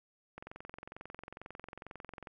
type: click train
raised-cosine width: 0.5 ms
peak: -30 dBFS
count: 43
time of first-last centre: 0.38-2.272 s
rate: 22.2 Hz
effects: none